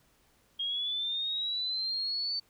sine linear sweep, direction up, 3240 to 4546 Hz, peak -30 dBFS, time 0.59-2.4 s, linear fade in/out 10 ms, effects pink hiss -67 dBFS RMS until 2.49 s

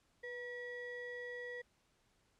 triangle ring-modulated tone, 720 Hz, F#5, 47 cents flat, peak -38 dBFS, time 0.23-1.62 s, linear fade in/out 10 ms, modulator 1210 Hz, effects pink hiss -75 dBFS RMS until 2.39 s + low-pass 9000 Hz 12 dB/octave

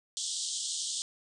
white band-pass noise, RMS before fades -35 dBFS, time 0.17-1.02 s, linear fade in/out 0 ms, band 3100 to 8800 Hz, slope 96 dB/octave, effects none

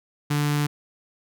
sawtooth tone with notch filter, 146.83 Hz, D3, in tune, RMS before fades -23 dBFS, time 0.3-0.67 s, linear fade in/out 10 ms, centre 560 Hz, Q 1.3, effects none

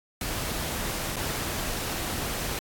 pink noise with dropouts, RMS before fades -31 dBFS, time 0.21-2.59 s, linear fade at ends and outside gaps 2 ms, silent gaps 1.16-1.166 s, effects AAC 64 kbps

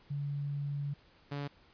sine / sawtooth tone pair in turn, 142.9 / 142.9 Hz, D3 / D3, -47 / -47 cents, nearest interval unison, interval 0 cents, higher neither, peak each -33 / -32 dBFS, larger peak second, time 0.1-0.94 / 1.31-1.48 s, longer first, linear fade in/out 10 ms, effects pink hiss -63 dBFS RMS until 1.73 s + resampled to 11025 Hz

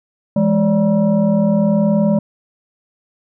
sine tone with frequency modulation, 207.7 Hz, G#3, in tune, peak -11 dBFS, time 0.36-2.19 s, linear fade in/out 5 ms, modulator 376 Hz, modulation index 0.94, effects none

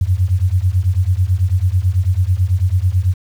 sine beating tone pair, 87.4 / 96.5 Hz, F2 / G2, +2 / -27 cents, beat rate 9.1 Hz, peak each -15 dBFS, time 0.01-3.14 s, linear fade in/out 5 ms, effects 7-bit

